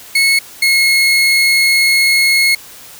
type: tone pair in turn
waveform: 30% pulse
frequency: 2190 / 2167 Hz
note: C#7 / C#7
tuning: -22 / -40 cents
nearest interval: unison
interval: 18 cents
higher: first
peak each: -6 dBFS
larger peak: neither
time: 0.15-0.39 / 0.62-2.55 s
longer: second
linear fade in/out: 5 ms
effects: white hiss -36 dBFS RMS until 2.99 s